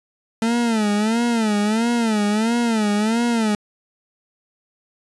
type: tone with vibrato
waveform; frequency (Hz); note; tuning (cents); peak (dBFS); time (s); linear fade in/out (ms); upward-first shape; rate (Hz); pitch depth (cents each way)
40% pulse; 221.5; A3; +12; -16; 0.42-3.55; 2; sine; 1.5; 130
effects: resampled to 24000 Hz